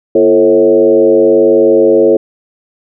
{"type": "tone with frequency modulation", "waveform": "sine", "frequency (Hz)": 440, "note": "A4", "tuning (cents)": 0, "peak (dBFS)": -4, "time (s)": [0.15, 2.17], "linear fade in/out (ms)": 5, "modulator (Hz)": 98.6, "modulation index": 1.3, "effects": []}